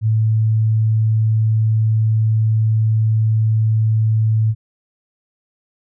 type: tone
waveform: sine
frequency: 110 Hz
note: A2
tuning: in tune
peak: -12 dBFS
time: 0.01-4.55 s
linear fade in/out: 50 ms
effects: none